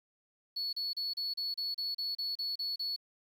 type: tone bursts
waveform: sine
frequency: 4406 Hz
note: C#8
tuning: 11 cents flat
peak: -31 dBFS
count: 12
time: 0.56-2.963 s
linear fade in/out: 10 ms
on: 170 ms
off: 33 ms
effects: tanh soft clip ceiling -30 dBFS + 10-bit